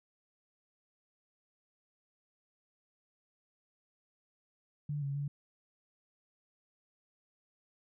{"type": "tone with pitch steps", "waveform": "sine", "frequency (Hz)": [146.8, 139.6, 143.1], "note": ["D3", "C#3", "D3"], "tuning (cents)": [0, 13, -45], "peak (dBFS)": -33, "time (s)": [4.89, 5.28], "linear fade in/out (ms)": 5, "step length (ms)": 130, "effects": []}